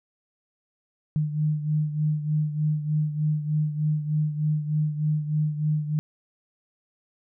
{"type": "beating tone pair", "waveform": "sine", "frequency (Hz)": [151.5, 154.8], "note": ["D#3", "D#3"], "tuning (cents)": [-46, -9], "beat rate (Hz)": 3.3, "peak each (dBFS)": [-23, -29], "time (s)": [1.16, 5.99], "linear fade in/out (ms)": 0, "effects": []}